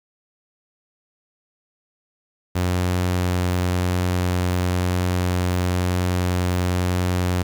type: tone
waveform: sawtooth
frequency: 90.1 Hz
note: F#2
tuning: 45 cents flat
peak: -15 dBFS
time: 2.55-7.43 s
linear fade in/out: 10 ms
effects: 9-bit